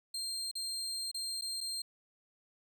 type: tone with dropouts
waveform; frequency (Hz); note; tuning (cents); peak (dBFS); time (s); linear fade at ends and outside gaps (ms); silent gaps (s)
30% pulse; 4186; C8; 0; -33; 0.14-1.82; 5; 0.514-0.553 / 1.115-1.144 / 1.412-1.42 / 1.606-1.61
effects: none